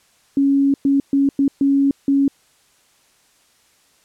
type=tone bursts at uneven times; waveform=sine; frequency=277.2 Hz; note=C#4; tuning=in tune; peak=-12 dBFS; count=6; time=0.37-0.74 / 0.85-1 / 1.13-1.29 / 1.39-1.48 / 1.61-1.91 / 2.08-2.28 s; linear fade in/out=2 ms; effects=white hiss -57 dBFS RMS until 4.04 s + low-pass 10000 Hz 12 dB/octave